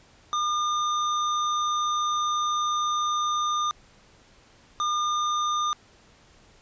square tone pair in turn, 1209 / 1209 Hz, D6 / D6, +50 / +50 cents, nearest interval unison, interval 0 cents, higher neither, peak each -24 dBFS, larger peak neither, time 0.33-3.71 / 4.8-5.73 s, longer first, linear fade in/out 0 ms, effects pink hiss -56 dBFS RMS until 6.61 s + resampled to 16000 Hz

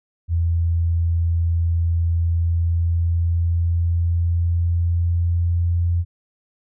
sine tone with pitch glide, 84.1 to 86.17 Hz, E2 to F2, +35 to -23 cents, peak -16 dBFS, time 0.28-6.05 s, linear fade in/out 50 ms, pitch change +42 cents, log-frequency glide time 2.17-5.92 s, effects none

